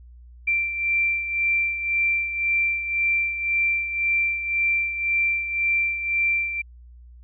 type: beating tone pair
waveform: sine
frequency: 2354 / 2355.9 Hz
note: D7 / D7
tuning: +3 / +5 cents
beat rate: 1.9 Hz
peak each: -21 / -28 dBFS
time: 0.47-6.62 s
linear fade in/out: 10 ms
effects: added 60 Hz sine -43 dBFS peak until 7.23 s